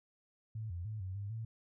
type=tone with pitch steps; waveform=sine; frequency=109.9 / 86.8 / 108.2 / 93.6 / 100.9 / 112.5 Hz; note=A2 / F2 / A2 / F#2 / G#2 / A2; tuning=-2 / -10 / -29 / +20 / -49 / +39 cents; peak=-38 dBFS; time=0.55-1.45 s; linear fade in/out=5 ms; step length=150 ms; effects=none